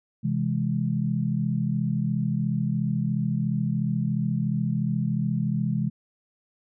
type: chord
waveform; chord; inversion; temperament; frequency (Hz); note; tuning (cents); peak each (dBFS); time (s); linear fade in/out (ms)
sine; C augmented; none; equal; 130.81 / 164.81 / 207.7; C3 / E3 / G#3; 0 / 0 / 0; -27; 0.23-5.9; 20
effects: none